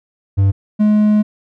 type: tone pair in turn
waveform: triangle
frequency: 98 / 211.2 Hz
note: G2 / G#3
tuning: 0 / +29 cents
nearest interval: octave + minor second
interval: 1329 cents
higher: second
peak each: -7 dBFS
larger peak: neither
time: 0.37-0.52 / 0.79-1.23 s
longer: second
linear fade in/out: 20 ms
effects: none